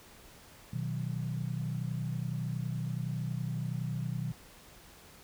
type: chord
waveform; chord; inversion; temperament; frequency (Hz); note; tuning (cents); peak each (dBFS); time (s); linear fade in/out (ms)
sine; B major; none; equal; 123.47 / 155.56 / 185; B2 / D#3 / F#3; 0 / 0 / 0; -35 / -36 / -40; 0.73-4.32; 5
effects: pink hiss -55 dBFS RMS until 5.23 s